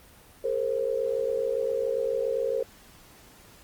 sine tone cluster, 413.4 / 463.7 / 531 Hz, G#4 / A#4 / C5, -8 / -9 / +25 cents, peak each -33 / -28 / -28 dBFS, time 0.44-2.63 s, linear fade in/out 5 ms, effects pink hiss -53 dBFS RMS until 3.63 s + Opus 24 kbps

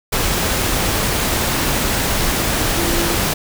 sine tone in noise, 340.1 Hz, F4, 46 cents flat, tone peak -23 dBFS, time 2.77-3.17 s, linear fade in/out 10 ms, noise pink, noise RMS -18 dBFS, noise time 0.12-3.34 s, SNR -8 dB, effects none

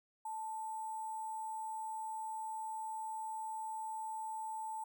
sine tone with sample-and-hold, 880 Hz, A5, in tune, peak -39 dBFS, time 0.25-4.84 s, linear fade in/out 5 ms, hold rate 8820 Hz, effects none

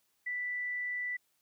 sine tone, 1975.5 Hz, B6, in tune, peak -33 dBFS, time 0.26-1.17 s, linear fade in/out 10 ms, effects white hiss -75 dBFS RMS until 1.41 s + high-pass 60 Hz 12 dB/octave

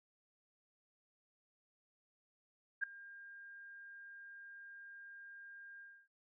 sine tone with ADSR envelope, 1606 Hz, G6, 41 cents sharp, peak -30 dBFS, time 2.81-6.08 s, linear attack 26 ms, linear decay 3 ms, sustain -21 dB, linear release 280 ms, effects none

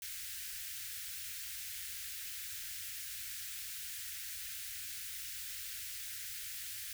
white band-stop noise, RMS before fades -44 dBFS, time 0.02-6.93 s, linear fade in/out 2 ms, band 110 to 1500 Hz, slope 48 dB/octave, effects none

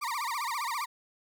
35% pulse tone with vibrato, 1046.5 Hz, C6, in tune, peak -29 dBFS, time 0.01-0.86 s, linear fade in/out 20 ms, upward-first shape sine, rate 15 Hz, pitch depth 240 cents each way, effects none

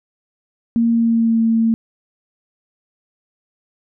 sine tone with pitch glide, 231.7 to 226.4 Hz, A#3 to A3, -10 to +50 cents, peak -12 dBFS, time 0.76-1.74 s, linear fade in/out 0 ms, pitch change -40 cents, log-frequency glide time 0.9-1.42 s, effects none

